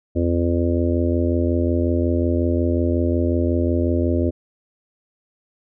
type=harmonic tone; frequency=85.5 Hz; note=F2; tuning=36 cents flat; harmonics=1 / 3 / 4 / 5 / 6 / 7; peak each=-20 / -22 / -23 / -30 / -29 / -28 dBFS; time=0.15-4.31 s; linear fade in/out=20 ms; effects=none

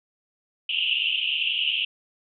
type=band-pass noise; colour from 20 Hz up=pink; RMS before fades=-25 dBFS; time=0.69-1.85 s; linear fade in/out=5 ms; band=2700 to 3100 Hz; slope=96 dB/octave; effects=none

